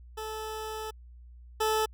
20% pulse tone pair in turn, 435.6 / 435.6 Hz, A4 / A4, -17 / -17 cents, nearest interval unison, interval 0 cents, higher neither, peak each -30 / -20 dBFS, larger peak second, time 0.17-0.91 / 1.6-1.86 s, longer first, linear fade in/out 10 ms, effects added 60 Hz sine -47 dBFS peak until 1.93 s

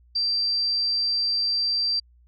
sine tone, 4699 Hz, D8, in tune, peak -21 dBFS, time 0.15-2 s, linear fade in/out 10 ms, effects added 60 Hz sine -53 dBFS peak until 2.27 s

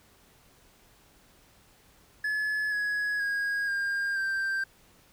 triangle tone with pitch steps, 1710 / 1674.8 / 1640.3 / 1606.6 / 1573.5 Hz, A6 / G#6 / G#6 / G6 / G6, -50 / +14 / -22 / +42 / +6 cents, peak -25 dBFS, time 2.24-4.64 s, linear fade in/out 5 ms, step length 480 ms, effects pink hiss -60 dBFS RMS until 5.12 s

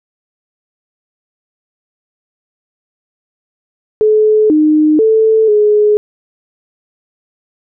sine tone with pitch steps, 429.7 / 306.4 / 440.8 / 420.2 Hz, A4 / D#4 / A4 / G#4, -41 / -27 / +3 / +20 cents, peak -6 dBFS, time 4.01-5.97 s, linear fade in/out 0 ms, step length 490 ms, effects none

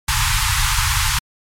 pink band-stop noise, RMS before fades -17 dBFS, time 0.08-1.19 s, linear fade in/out 5 ms, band 140 to 850 Hz, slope 96 dB/octave, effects low-pass 12000 Hz 12 dB/octave + MP3 96 kbps

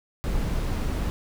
brown noise, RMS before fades -26 dBFS, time 0.24-1.1 s, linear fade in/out 0 ms, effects none

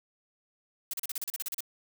blue noise bursts, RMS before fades -34 dBFS, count 12, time 0.91-1.606 s, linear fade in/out 2 ms, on 25 ms, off 36 ms, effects none

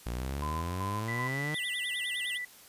sawtooth exponential sweep, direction up, 57.3 to 155.56 Hz, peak -29 dBFS, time 0.06-1.55 s, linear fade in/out 5 ms
sine tone with tremolo, 1019 Hz, C6, 46 cents flat, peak -34 dBFS, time 0.42-1.28 s, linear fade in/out 5 ms, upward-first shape square, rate 2.6 Hz, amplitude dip 55%
sine tone, 1975.5 Hz, B6, in tune, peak -34 dBFS, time 1.08-2.45 s, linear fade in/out 5 ms
square tone with vibrato, 3128 Hz, G7, 4 cents flat, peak -35 dBFS, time 1.54-2.38 s, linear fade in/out 10 ms, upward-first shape sine, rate 9.8 Hz, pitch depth 260 cents each way
effects white hiss -54 dBFS RMS until 2.68 s + resampled to 32000 Hz

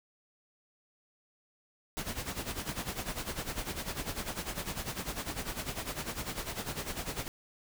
pink noise with tremolo, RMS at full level -35 dBFS, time 1.97-7.28 s, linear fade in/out 0 ms, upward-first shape sine, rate 10 Hz, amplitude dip 75%, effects none

